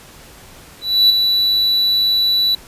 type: tone with ADSR envelope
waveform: triangle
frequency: 3951 Hz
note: B7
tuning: in tune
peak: -5 dBFS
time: 0.81-2.55 s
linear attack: 290 ms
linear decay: 5 ms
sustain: -6 dB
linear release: 4 ms
effects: pink hiss -41 dBFS RMS until 2.67 s + resampled to 32000 Hz